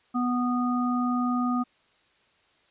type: harmonic tone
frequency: 246.5 Hz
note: B3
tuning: 3 cents flat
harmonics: 1 / 3 / 5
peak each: -24 / -34 / -30 dBFS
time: 0.14-1.64 s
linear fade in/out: 20 ms
effects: white hiss -64 dBFS RMS until 2.7 s + resampled to 8000 Hz